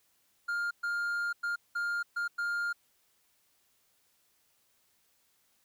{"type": "tone bursts at uneven times", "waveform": "triangle", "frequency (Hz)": 1406, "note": "F6", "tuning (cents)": 11, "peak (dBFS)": -28, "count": 6, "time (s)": [[0.48, 0.71], [0.83, 1.33], [1.43, 1.56], [1.75, 2.03], [2.16, 2.28], [2.38, 2.73]], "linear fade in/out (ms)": 10, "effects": ["white hiss -71 dBFS RMS until 5.64 s"]}